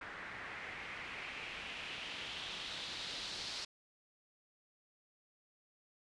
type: noise with low-pass filter sweep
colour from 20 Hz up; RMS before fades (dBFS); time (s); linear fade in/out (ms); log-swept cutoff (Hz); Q
white; -45; 0.01-3.65; 5; 1700 to 4600; 2.6
effects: resampled to 24000 Hz